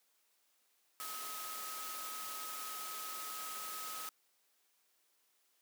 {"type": "tone in noise", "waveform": "sine", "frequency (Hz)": 1272, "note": "D#6", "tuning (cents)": 38, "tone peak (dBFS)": -46, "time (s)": [1, 4.09], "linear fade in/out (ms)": 0, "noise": "white", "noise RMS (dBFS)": -45, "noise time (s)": [1, 4.09], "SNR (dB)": -4, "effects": ["white hiss -75 dBFS RMS until 5.61 s", "high-pass 300 Hz 12 dB/octave"]}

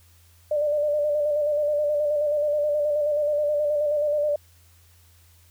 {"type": "tone with vibrato", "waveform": "sine", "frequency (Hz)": 593, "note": "D5", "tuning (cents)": 17, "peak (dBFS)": -20, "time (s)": [0.51, 4.36], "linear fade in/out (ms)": 5, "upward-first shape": "square", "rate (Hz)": 9.4, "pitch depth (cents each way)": 30, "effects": ["added 85 Hz sine -54 dBFS peak until 5.5 s", "white hiss -59 dBFS RMS until 5.5 s"]}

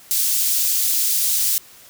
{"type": "high-pass noise", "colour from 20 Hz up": "white", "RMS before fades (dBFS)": -19, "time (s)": [0.11, 1.58], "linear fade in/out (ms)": 0, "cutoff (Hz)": 4800, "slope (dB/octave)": 12, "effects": ["white hiss -46 dBFS RMS until 1.89 s"]}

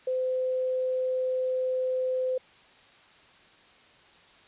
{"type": "tone", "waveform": "sine", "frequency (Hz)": 513, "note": "C5", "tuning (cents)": -34, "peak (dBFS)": -25, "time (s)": [0.07, 2.38], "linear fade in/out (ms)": 5, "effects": ["white hiss -56 dBFS RMS until 4.47 s", "resampled to 8000 Hz"]}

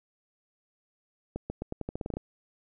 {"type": "accelerating click train", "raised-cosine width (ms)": 2, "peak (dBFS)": -20, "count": 12, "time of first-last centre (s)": [1.36, 2.17], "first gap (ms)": 140, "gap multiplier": 0.86, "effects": []}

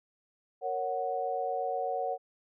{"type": "chord", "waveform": "sine", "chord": "F# major", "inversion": "first", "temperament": "equal", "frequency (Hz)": [466.2, 554.4, 740], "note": ["A#4", "C#5", "F#5"], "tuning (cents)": [0, 0, 0], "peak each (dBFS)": [-36, -35, -32], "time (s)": [0.61, 2.18], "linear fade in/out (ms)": 50, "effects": []}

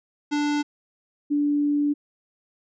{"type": "tone pair in turn", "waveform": ["square", "sine"], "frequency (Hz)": [293.7, 291.2], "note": ["D4", "D4"], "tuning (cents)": [0, -15], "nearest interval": "unison", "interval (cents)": 15, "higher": "first", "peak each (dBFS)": [-22, -19], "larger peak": "second", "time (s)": [[0.31, 0.63], [1.3, 1.94]], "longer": "second", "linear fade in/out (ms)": 20, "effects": ["resampled to 16000 Hz"]}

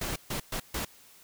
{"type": "noise bursts at uneven times", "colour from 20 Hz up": "pink", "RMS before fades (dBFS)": -33, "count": 4, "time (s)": [[0.01, 0.16], [0.3, 0.4], [0.52, 0.6], [0.74, 0.85]], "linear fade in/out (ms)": 5, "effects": ["white hiss -56 dBFS RMS until 1.23 s"]}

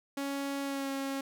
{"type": "tone with pitch glide", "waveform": "sawtooth", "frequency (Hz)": [278.2, 272.9], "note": ["C#4", "C#4"], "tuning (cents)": [6, -27], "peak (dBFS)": -29, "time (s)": [0.17, 1.21], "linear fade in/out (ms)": 5, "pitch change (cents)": -33, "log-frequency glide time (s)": [0.62, 0.9], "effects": []}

